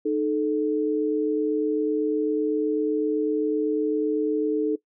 sine tone pair together, 307 / 434.9 Hz, D#4 / A4, -23 / -20 cents, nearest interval tritone, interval 603 cents, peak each -24 / -23 dBFS, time 0.05-4.76 s, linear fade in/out 10 ms, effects noise-tail reverb RT60 0.1 s tail -19 dB re dry

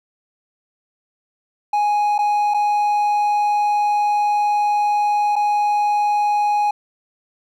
triangle tone with dropouts, 830.6 Hz, G#5, in tune, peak -13 dBFS, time 1.73-6.71 s, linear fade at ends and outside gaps 5 ms, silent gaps 2.181-2.188 / 2.539-2.543 / 5.357-5.362 s, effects none

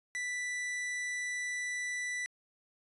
45% pulse tone, 1975.5 Hz, B6, in tune, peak -34 dBFS, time 0.15-2.26 s, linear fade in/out 0 ms, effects resampled to 24000 Hz

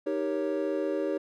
triangle chord, Eb dominant seventh, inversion none, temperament equal, 311.1 / 392 / 466.2 / 554.4 Hz, Eb4 / G4 / Bb4 / Db5, 0 / 0 / 0 / 0 cents, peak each -30 / -30 / -34 / -30 dBFS, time 0.06-1.18 s, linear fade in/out 10 ms, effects none

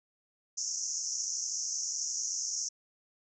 pink band-pass noise, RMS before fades -35 dBFS, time 0.57-2.69 s, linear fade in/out 10 ms, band 5500 to 6800 Hz, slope 96 dB/octave, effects none

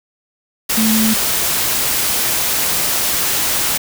sine tone in noise, 220 Hz, A3, in tune, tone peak -13 dBFS, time 0.77-1.14 s, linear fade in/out 10 ms, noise white, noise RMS -17 dBFS, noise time 0.69-3.78 s, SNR +1 dB, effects none

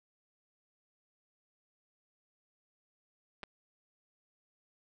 clicks, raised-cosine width 0.3 ms, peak -27 dBFS, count 2, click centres 3.432 / 3.437 s, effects none

